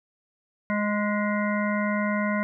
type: harmonic tone with a mistuned harmonic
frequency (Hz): 207.7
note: G#3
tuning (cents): 0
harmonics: 1 / 3 / 5 / 7 / 9 / 10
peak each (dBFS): -25 / -30 / -32 / -33 / -35 / -35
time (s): 0.7-2.43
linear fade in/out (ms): 0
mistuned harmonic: 9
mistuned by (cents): +33
effects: none